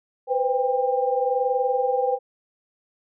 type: tone cluster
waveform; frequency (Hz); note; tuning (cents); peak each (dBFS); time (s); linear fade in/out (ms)
sine; 494.1 / 515 / 797; B4 / C5 / G5; +1 / -28 / +28; -24; 0.27-2.19; 50
effects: none